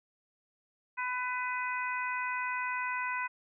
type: harmonic tone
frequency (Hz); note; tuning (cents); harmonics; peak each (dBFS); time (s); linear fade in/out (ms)
500; B4; +21; 2 / 3 / 4 / 5; -35 / -37 / -38 / -39; 0.97-3.28; 20
effects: none